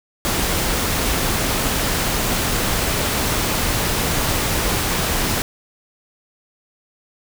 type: noise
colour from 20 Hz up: pink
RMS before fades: -20 dBFS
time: 0.25-5.42 s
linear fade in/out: 0 ms
effects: none